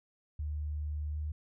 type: tone with pitch glide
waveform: sine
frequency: 75 to 75.96 Hz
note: D2 to D#2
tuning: +37 to -41 cents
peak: -33 dBFS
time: 0.39-1.32 s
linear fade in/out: 5 ms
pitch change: +22 cents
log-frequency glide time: 1.12-1.17 s
effects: none